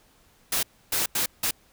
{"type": "noise bursts at uneven times", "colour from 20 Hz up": "white", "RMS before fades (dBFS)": -25, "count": 4, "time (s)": [[0.52, 0.63], [0.92, 1.06], [1.15, 1.26], [1.43, 1.51]], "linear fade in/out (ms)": 5, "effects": ["pink hiss -60 dBFS RMS until 1.72 s"]}